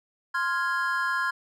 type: chord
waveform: triangle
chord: F minor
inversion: second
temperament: equal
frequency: 1046.5 / 1396.9 / 1661.2 Hz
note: C6 / F6 / Ab6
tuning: 0 / 0 / 0 cents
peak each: -27 dBFS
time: 0.34-1.31 s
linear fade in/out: 10 ms
effects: none